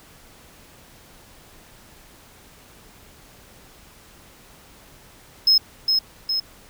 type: tone with echo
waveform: triangle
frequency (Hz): 5160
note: E8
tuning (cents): -38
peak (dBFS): -11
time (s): 5.47-5.58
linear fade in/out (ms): 5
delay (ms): 410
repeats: 2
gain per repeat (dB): -4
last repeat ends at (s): 6.4
effects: pink hiss -49 dBFS RMS until 6.69 s